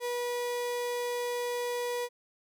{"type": "tone", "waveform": "35% pulse", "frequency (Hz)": 485.6, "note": "B4", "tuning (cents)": -29, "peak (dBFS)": -29, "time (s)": [0, 2.09], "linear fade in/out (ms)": 50, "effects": []}